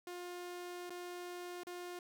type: tone with dropouts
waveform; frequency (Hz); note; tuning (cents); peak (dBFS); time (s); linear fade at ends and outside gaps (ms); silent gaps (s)
sawtooth; 354.7; F4; +27; -40; 0.07-1.99; 2; 0.896-0.904 / 1.634-1.669
effects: none

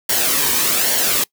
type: noise with flanger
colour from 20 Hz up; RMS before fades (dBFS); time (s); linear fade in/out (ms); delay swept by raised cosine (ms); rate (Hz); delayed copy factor
white; -17; 0.09-1.24; 5; 0.79 to 1.49; 1.2; -0.55
effects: noise-tail reverb RT60 0.1 s tail -24 dB re dry

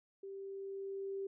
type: tone with level ramp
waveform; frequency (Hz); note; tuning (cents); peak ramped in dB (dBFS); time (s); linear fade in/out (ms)
sine; 391.3; G4; -3; -44 to -37; 0.23-1.27; 5
effects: none

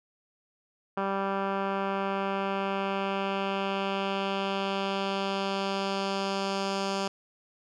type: tone with low-pass filter sweep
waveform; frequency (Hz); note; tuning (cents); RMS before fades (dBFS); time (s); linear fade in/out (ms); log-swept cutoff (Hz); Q
10% pulse; 195.6; G3; -4; -30; 0.97-7.08; 5; 1600 to 5700; 1.6
effects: none

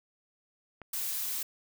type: click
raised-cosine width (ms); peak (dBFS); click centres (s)
0.5; -30; 0.817
type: noise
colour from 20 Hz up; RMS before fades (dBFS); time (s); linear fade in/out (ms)
blue; -34; 0.93-1.43; 5
effects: none

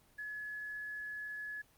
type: tone with quantisation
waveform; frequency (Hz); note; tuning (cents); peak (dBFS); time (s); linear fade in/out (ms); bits
sine; 1700; G#6; +40; -40; 0.18-1.62; 10; 11
effects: pink hiss -67 dBFS RMS until 1.77 s + Opus 24 kbps

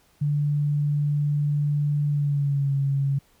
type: tone with pitch glide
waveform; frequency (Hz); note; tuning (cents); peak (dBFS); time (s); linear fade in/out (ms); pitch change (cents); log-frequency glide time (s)
sine; 146.4 to 138.5; D3 to C#3; -5 to -1; -20; 0.21-3.19; 10; -96; 2.08-2.73
effects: pink hiss -61 dBFS RMS until 3.4 s

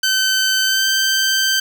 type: tone with pitch glide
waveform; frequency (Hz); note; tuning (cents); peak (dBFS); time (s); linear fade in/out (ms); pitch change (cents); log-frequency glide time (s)
15% pulse; 1535 to 1556.4; G6 to G6; -37 to -13; -8; 0.03-1.6; 5; +24; 0.63-0.87
effects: none

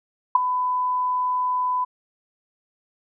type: tone with ADSR envelope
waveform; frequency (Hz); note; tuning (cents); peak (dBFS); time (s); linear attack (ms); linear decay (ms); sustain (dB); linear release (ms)
sine; 1001; B5; +23; -8; 0.35-1.85; 5; 12; -12; 15
effects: none

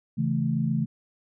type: chord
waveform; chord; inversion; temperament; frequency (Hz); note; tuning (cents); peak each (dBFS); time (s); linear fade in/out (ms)
sine; A major; first; just; 137.5 / 165 / 220; C#3 / E3 / A3; -14 / +2 / 0; -27; 0.17-0.86; 20
effects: none

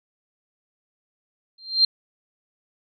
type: tone with exponential growth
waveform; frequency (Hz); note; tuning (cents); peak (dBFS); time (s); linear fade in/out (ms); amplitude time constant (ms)
sine; 4172; C8; -6; -10; 1.58-1.85; 5; 58
effects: none

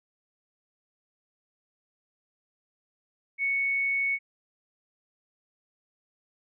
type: tone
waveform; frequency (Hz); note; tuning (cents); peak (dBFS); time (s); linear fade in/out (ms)
sine; 2217; C#7; 0; -24; 3.38-4.19; 50
effects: none

